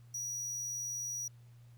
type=tone; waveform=square; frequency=5800 Hz; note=F#8; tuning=35 cents flat; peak=-37 dBFS; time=0.14-1.28 s; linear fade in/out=5 ms; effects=added 119 Hz sine -54 dBFS peak until 1.77 s + pink hiss -71 dBFS RMS until 1.77 s